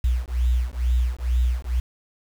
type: beating tone pair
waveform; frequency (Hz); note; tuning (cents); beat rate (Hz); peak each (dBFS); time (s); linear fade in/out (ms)
sine; 60.1 / 62.3; B1 / B1; -46 / +16; 2.2; -22; 0.04-1.8; 5
effects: 7-bit